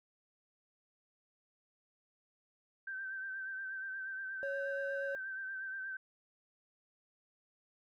sine tone with vibrato, 1555 Hz, G6, 14 cents flat, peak -39 dBFS, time 2.87-5.97 s, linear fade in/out 5 ms, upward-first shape sine, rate 8.4 Hz, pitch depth 36 cents each way
triangle tone, 554.4 Hz, C#5, in tune, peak -35 dBFS, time 4.43-5.15 s, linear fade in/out 0 ms
effects none

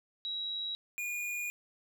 sine / square tone pair in turn, 3867 / 2436 Hz, B7 / D#7, -37 / -37 cents, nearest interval minor sixth, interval 800 cents, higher first, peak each -34 / -35 dBFS, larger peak first, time 0.25-0.75 / 0.98-1.5 s, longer second, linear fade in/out 0 ms, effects none

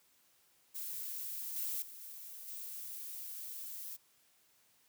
violet noise with level steps, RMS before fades -42 / -38 / -51 / -49 / -45 dBFS, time 0.74-3.97 s, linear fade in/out 20 ms, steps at 1.56 / 1.82 / 2.01 / 2.48 s, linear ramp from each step 2 ms, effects white hiss -70 dBFS RMS until 4.88 s + high-pass 60 Hz 12 dB/octave

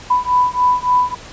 sine beating tone pair, 992 / 995.5 Hz, B5 / B5, +7 / +14 cents, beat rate 3.5 Hz, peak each -15 dBFS, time 0.1-1.15 s, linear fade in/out 10 ms, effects pink hiss -36 dBFS RMS until 1.32 s + resampled to 16000 Hz

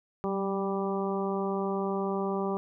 harmonic tone with a mistuned harmonic, 196 Hz, G3, in tune, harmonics 1 / 2 / 3 / 4 / 5 / 6, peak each -32 / -31 / -38 / -37 / -39 / -39 dBFS, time 0.24-2.57 s, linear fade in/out 0 ms, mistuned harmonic 1, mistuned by -33 cents, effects none

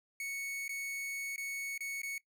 45% pulse tone with dropouts, 2217 Hz, C#7, in tune, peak -37 dBFS, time 0.2-2.18 s, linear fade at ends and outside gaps 2 ms, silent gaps 0.68-0.692 / 1.361-1.379 / 1.778-1.806 / 2.018-2.032 s, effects noise-tail reverb RT60 0.1 s tail -20 dB re dry

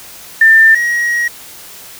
sine / triangle tone pair in turn, 1790 / 1896.4 Hz, A6 / A#6, +29 / +29 cents, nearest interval minor second, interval 100 cents, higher second, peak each -3 / -10 dBFS, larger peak first, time 0.41-0.75 / 0.75-1.28 s, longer second, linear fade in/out 5 ms, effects white hiss -34 dBFS RMS until 1.99 s

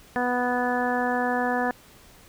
harmonic tone, 246.9 Hz, B3, in tune, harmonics 1 / 2 / 3 / 4 / 5 / 6 / 7, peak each -28 / -29 / -27 / -32 / -37 / -35 / -30 dBFS, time 0.16-1.71 s, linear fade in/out 0 ms, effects pink hiss -52 dBFS RMS until 2.28 s

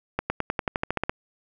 accelerating click train, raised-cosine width 0.5 ms, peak -9 dBFS, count 12, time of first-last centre 0.19-1.095 s, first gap 110 ms, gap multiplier 0.94, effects none

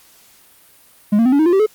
triangle tone with pitch steps, 207.5 / 230.2 / 255.5 / 283.5 / 314.5 / 349 / 387.2 / 429.6 Hz, G#3 / A#3 / C4 / C#4 / D#4 / F4 / G4 / A4, -1 / -22 / -41 / +39 / +19 / -1 / -21 / -41 cents, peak -8 dBFS, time 1.12-1.664 s, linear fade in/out 10 ms, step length 68 ms, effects white hiss -49 dBFS RMS until 1.74 s + Opus 48 kbps

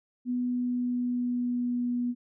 sine tone with pitch glide, 247.1 to 243.6 Hz, B3 to B3, +1 to -24 cents, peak -26 dBFS, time 0.25-2.15 s, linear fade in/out 50 ms, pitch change -25 cents, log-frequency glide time 0.41-1.89 s, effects none

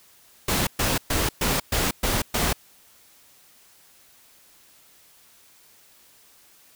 pink noise bursts, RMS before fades -23 dBFS, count 7, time 0.48-2.53 s, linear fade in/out 5 ms, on 190 ms, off 120 ms, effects white hiss -55 dBFS RMS until 6.75 s

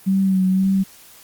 sine tone with vibrato, 190 Hz, F#3, 46 cents sharp, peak -14 dBFS, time 0.06-0.84 s, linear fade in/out 20 ms, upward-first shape sine, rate 1.9 Hz, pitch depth 31 cents each way, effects white hiss -46 dBFS RMS until 1.23 s + Opus 32 kbps

